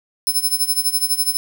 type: tone with tremolo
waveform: 5% pulse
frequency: 5250 Hz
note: E8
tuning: 8 cents flat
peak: -8 dBFS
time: 0.27-1.37 s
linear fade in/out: 0 ms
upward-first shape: sine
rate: 12 Hz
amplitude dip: 85%
effects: 7-bit